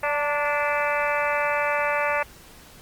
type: harmonic tone with a mistuned harmonic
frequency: 291.4 Hz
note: D4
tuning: 13 cents flat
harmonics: 2 / 3 / 4 / 5 / 6 / 7 / 8 / 9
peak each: -26 / -28 / -29 / -30 / -31 / -31 / -32 / -33 dBFS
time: 0.03-2.23 s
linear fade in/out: 5 ms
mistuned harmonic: 3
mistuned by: +28 cents
effects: pink hiss -48 dBFS RMS until 2.81 s + Opus 32 kbps